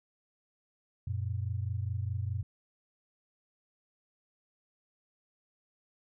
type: tone pair together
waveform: sine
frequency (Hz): 92.57 / 117.4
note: F#2 / A#2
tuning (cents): +1 / +13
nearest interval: major third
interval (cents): 412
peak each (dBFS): -33 / -35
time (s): 1.07-2.43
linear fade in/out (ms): 5
effects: none